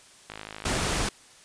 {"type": "click train", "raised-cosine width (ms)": 0.3, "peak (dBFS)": -21, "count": 34, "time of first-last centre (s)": [0.3, 0.924], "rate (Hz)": 52.9}
{"type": "noise", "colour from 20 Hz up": "pink", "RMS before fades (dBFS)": -27, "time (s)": [0.65, 1.09], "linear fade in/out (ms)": 5}
{"effects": ["white hiss -53 dBFS RMS until 1.44 s", "resampled to 22050 Hz"]}